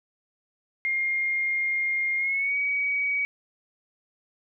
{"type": "tone with pitch glide", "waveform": "sine", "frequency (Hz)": [2124, 2263], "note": ["C7", "C#7"], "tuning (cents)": [25, 35], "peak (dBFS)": -23, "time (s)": [0.85, 3.25], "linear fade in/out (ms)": 0, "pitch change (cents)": 110, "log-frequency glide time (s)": [2.17, 2.57], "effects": []}